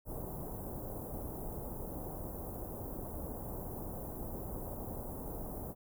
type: band-stop noise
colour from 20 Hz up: pink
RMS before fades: -42 dBFS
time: 0.05-5.75 s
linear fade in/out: 50 ms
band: 840 to 13000 Hz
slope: 24 dB/octave
effects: none

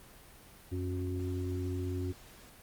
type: harmonic tone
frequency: 91.1 Hz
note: F#2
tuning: 26 cents flat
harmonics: 1 / 3 / 4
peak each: -34 / -39 / -40 dBFS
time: 0.71-2.13 s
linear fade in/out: 20 ms
effects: pink hiss -55 dBFS RMS until 2.62 s + Opus 32 kbps

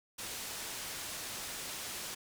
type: low-pass noise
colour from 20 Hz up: white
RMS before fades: -42 dBFS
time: 0.18-2.15 s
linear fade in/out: 10 ms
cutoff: 9900 Hz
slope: 12 dB/octave
effects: none

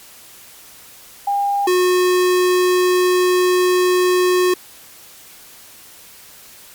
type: tone pair in turn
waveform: sine / square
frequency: 805 / 363.1 Hz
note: G5 / F#4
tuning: +46 / -33 cents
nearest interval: octave + major second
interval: 1379 cents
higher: first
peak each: -15 / -13 dBFS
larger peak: second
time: 1.27-1.67 / 1.67-4.54 s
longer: second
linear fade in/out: 5 ms
effects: white hiss -42 dBFS RMS until 6.74 s + MP3 96 kbps

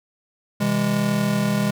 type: chord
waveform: square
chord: C augmented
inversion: none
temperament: just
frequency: 130.81 / 163.52 / 204.4 Hz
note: C3 / E3 / G#3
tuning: 0 / -14 / -27 cents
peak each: -27 / -27 / -21 dBFS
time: 0.6-1.71 s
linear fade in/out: 10 ms
effects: none

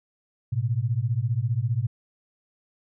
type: beating tone pair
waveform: sine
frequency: 110 / 125 Hz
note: A2 / B2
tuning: 0 / +21 cents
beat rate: 15 Hz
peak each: -25 dBFS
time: 0.52-1.87 s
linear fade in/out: 10 ms
effects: none

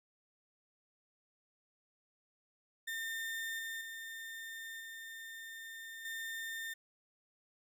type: tone with level steps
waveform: 35% pulse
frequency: 1811 Hz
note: A6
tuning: 49 cents sharp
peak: -36 / -38 / -42 / -44 / -38 dBFS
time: 2.87-6.74 s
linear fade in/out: 10 ms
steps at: 3.59 / 3.81 / 4.8 / 6.05 s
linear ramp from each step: 2 ms
effects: none

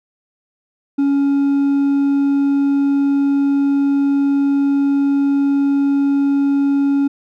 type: tone with hard clipping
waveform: triangle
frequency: 279.6 Hz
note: C#4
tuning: 15 cents sharp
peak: -13 dBFS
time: 0.98-7.08 s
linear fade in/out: 10 ms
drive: 5 dB
effects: none

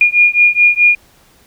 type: beating tone pair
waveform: sine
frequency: 2426 / 2430.7 Hz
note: D#7 / D#7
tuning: -44 / -41 cents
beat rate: 4.7 Hz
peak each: -10 dBFS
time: 0.01-0.95 s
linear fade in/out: 2 ms
effects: pink hiss -49 dBFS RMS until 1.46 s

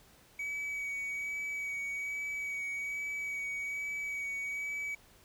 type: tone with vibrato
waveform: triangle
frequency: 2269 Hz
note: C#7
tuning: 40 cents sharp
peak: -33 dBFS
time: 0.39-4.95 s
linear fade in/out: 5 ms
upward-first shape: sine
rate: 1.2 Hz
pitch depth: 15 cents each way
effects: pink hiss -61 dBFS RMS until 5.24 s

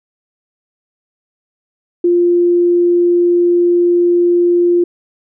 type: tone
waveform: sine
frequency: 349.2 Hz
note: F4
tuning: in tune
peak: -8 dBFS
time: 2.04-4.84 s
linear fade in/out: 5 ms
effects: none

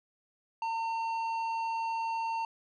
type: tone with tanh clipping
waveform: triangle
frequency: 908 Hz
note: A#5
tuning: 46 cents flat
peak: -32 dBFS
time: 0.62-2.45 s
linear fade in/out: 2 ms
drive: 13 dB
effects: none

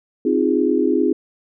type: chord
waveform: sine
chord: F minor seventh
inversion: second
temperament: equal with one note detuned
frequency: 261.6 / 311.1 / 349.2 / 411.7 Hz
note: C4 / Eb4 / F4 / Ab4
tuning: 0 / 0 / 0 / -15 cents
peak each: -20 dBFS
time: 0.25-1.13 s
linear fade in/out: 5 ms
effects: none

